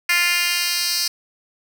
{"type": "tone with high-pass filter sweep", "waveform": "10% pulse", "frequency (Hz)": 349.8, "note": "F4", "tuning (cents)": 3, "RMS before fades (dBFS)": -20, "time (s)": [0.09, 1.08], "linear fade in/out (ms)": 5, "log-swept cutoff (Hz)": [2200, 4500], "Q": 2.3, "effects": []}